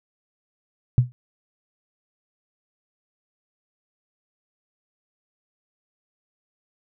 sine tone with exponential decay, 123.47 Hz, B2, in tune, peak -8 dBFS, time 0.98-1.12 s, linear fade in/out 0 ms, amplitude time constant 29 ms, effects none

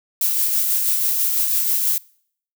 violet noise with tremolo, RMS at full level -18 dBFS, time 0.21-1.98 s, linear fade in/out 2 ms, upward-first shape sine, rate 6.1 Hz, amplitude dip 30%, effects noise-tail reverb RT60 0.6 s tail -24 dB re dry

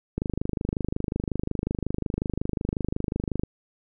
click train, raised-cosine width 3 ms, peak -13 dBFS, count 84, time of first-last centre 0.18-3.435 s, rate 25.5 Hz, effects none

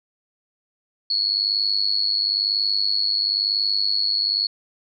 sine tone with amplitude modulation, 4372 Hz, C#8, 25 cents flat, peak -15 dBFS, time 1.1-4.47 s, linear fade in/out 5 ms, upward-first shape sine, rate 101 Hz, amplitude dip 80%, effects none

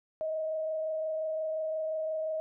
sine tone with frequency modulation, 631 Hz, D#5, 24 cents sharp, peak -30 dBFS, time 0.21-2.4 s, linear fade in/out 0 ms, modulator 25.7 Hz, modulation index 0.35, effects none

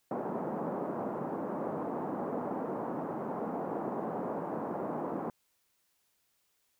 pink band-pass noise, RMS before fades -36 dBFS, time 0.11-5.3 s, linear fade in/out 2 ms, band 190 to 1000 Hz, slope 24 dB/octave, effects white hiss -75 dBFS RMS until 6.79 s

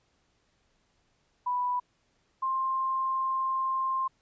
sine tone pair in turn, 987.8 / 1055.3 Hz, B5 / C6, 0 / +14 cents, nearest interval minor second, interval 114 cents, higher second, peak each -26 dBFS, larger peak neither, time 1.46-1.8 / 2.42-4.08 s, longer second, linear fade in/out 10 ms, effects pink hiss -71 dBFS RMS until 4.21 s + resampled to 16000 Hz

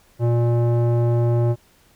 square tone with low-pass filter, 118.6 Hz, A#2, 30 cents sharp, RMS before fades -18 dBFS, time 0.19-1.56 s, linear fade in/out 50 ms, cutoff 630 Hz, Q 1.2, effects pink hiss -56 dBFS RMS until 1.95 s

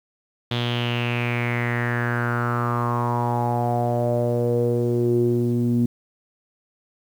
sawtooth tone with low-pass filter sweep, 119.9 Hz, A#2, 49 cents sharp, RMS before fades -22 dBFS, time 0.51-5.86 s, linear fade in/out 5 ms, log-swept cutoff 3500 to 260 Hz, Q 6.1, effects 8-bit

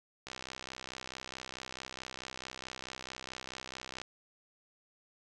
click train, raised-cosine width 0.2 ms, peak -24 dBFS, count 243, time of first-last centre 0.27-4.016 s, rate 64.6 Hz, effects resampled to 24000 Hz + 9-bit

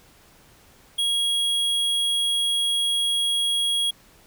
square tone, 3300 Hz, G#7, 12 cents flat, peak -21 dBFS, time 0.98-3.91 s, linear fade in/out 10 ms, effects pink hiss -54 dBFS RMS until 4.26 s

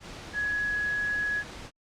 sine tone in noise, 1678 Hz, G#6, 17 cents sharp, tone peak -26 dBFS, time 0.33-1.44 s, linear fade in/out 50 ms, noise pink, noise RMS -42 dBFS, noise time 0-1.71 s, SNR +13 dB, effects low-pass 6000 Hz 12 dB/octave + Opus 48 kbps

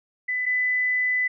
sine tone pair in turn, 2000 / 2000 Hz, B6 / B6, +21 / +21 cents, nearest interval unison, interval 0 cents, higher neither, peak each -23 / -20 dBFS, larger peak second, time 0.28-0.46 / 0.46-1.28 s, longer second, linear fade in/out 10 ms, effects none

